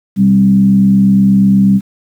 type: tone with frequency modulation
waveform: sine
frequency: 196 Hz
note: G3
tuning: in tune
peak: -5 dBFS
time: 0.16-1.81 s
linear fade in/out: 50 ms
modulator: 68.3 Hz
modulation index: 0.5
effects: 7-bit